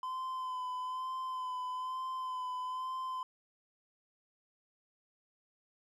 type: tone with vibrato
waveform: triangle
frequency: 1021 Hz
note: C6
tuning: 43 cents flat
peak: -34 dBFS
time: 0.03-3.23 s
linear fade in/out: 2 ms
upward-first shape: sine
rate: 1.1 Hz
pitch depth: 25 cents each way
effects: none